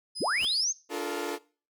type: tone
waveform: 35% pulse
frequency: 5020 Hz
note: D#8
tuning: 15 cents sharp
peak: -32 dBFS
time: 0.15-0.65 s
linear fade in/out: 20 ms
type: linear sweep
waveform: sine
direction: up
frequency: 79.5 to 6600 Hz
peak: -25 dBFS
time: 0.2-0.73 s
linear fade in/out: 20 ms
type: noise with exponential growth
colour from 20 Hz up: pink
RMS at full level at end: -37 dBFS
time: 0.29-0.45 s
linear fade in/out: 1 ms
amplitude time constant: 33 ms
type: chord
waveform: sawtooth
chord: Bb major seventh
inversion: first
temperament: equal with one note detuned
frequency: 293.7 / 349.2 / 431.2 / 466.2 Hz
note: D4 / F4 / A4 / Bb4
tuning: 0 / 0 / -35 / 0 cents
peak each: -33 / -32 / -32 / -34 dBFS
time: 0.89-1.39 s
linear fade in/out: 50 ms
effects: noise-tail reverb RT60 0.4 s tail -21 dB re dry